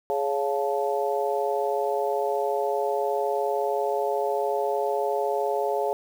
harmonic tone with a mistuned harmonic, 139.5 Hz, C#3, 11 cents sharp, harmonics 3 / 4 / 5 / 6, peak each -27 / -28 / -29 / -30 dBFS, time 0.1-5.93 s, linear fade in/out 0 ms, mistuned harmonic 6, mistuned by +71 cents, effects 8-bit

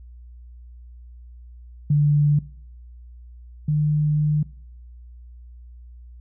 sine tone pair in turn, 146.83 / 150.35 Hz, D3 / D3, 0 / +41 cents, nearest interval unison, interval 41 cents, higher second, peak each -14 / -17 dBFS, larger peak first, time 1.9-2.39 / 3.68-4.43 s, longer second, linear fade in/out 5 ms, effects noise-tail reverb RT60 0.6 s tail -21 dB re dry + added 60 Hz sine -40 dBFS peak until 6.2 s

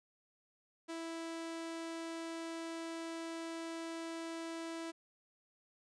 sawtooth tone, 329.6 Hz, E4, in tune, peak -37 dBFS, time 0.88-4.92 s, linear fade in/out 20 ms, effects resampled to 22050 Hz

